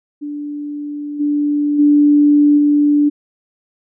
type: tone with level steps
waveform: sine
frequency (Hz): 292.7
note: D4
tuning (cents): -6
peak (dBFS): -22 / -13 / -7 / -9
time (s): 0.21-3.1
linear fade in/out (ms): 20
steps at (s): 1.19 / 1.78 / 2.57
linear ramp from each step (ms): 20
effects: none